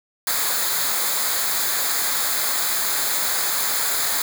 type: noise with comb filter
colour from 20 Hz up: white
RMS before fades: -22 dBFS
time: 0.27-4.22 s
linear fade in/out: 2 ms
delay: 0.35 ms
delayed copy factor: -0.7
effects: none